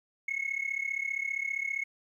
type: tone with amplitude modulation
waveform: sine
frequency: 2186 Hz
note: C#7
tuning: 25 cents flat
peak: -25 dBFS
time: 0.28-1.84 s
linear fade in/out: 5 ms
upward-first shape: sine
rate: 35.1 Hz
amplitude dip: 90%
effects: tanh soft clip ceiling -25 dBFS + 11-bit